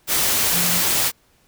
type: tone in noise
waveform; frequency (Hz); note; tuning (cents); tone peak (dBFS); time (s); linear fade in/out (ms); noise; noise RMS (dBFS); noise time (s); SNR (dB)
sine; 174.61; F3; 0; -27; 0.51-0.83; 50; white; -19; 0.07-1.12; -11
effects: pink hiss -59 dBFS RMS until 1.47 s